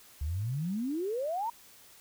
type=exponential sweep; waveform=sine; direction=up; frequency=68.6 to 960 Hz; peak=-30 dBFS; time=0.21-1.5 s; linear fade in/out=5 ms; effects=white hiss -56 dBFS RMS until 2 s